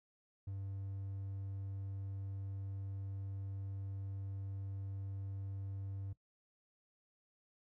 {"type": "tone", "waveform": "triangle", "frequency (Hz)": 97.8, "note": "G2", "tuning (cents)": -4, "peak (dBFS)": -39, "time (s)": [0.47, 6.13], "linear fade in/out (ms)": 5, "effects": ["noise-tail reverb RT60 0.1 s tail -17 dB re dry"]}